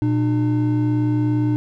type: tone pair together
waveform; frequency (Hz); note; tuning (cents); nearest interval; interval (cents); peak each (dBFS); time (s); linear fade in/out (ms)
triangle; 119.69 / 301.6; A#2 / D4; +46 / +46; octave + major third; 1600; -17; 0.02-1.56; 0
effects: none